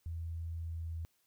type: tone with pitch glide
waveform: sine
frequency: 82.8 to 82.23 Hz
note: E2 to E2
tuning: +8 to -4 cents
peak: -37 dBFS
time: 0.06-1.05 s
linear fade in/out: 0 ms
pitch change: -12 cents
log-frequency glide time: 0.57-0.86 s
effects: white hiss -75 dBFS RMS until 1.26 s